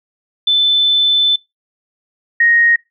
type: tone pair in turn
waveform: sine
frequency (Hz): 3520 / 1870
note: A7 / A#6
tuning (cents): 0 / +5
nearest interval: major seventh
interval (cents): 1095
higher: first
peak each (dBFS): -9 / -8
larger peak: second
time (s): 0.47-1.36 / 2.4-2.76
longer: first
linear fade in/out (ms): 5
effects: noise-tail reverb RT60 0.2 s tail -24 dB re dry